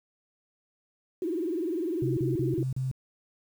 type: tone with vibrato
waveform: sine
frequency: 341.2 Hz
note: F4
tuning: 40 cents flat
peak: -27 dBFS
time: 1.22-2.63 s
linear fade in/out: 2 ms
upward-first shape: triangle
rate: 20 Hz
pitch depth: 220 cents each way
type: tone bursts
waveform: sine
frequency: 130.81 Hz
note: C3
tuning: in tune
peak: -27 dBFS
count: 5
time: 2.02-2.914 s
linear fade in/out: 2 ms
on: 150 ms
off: 36 ms
effects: 9-bit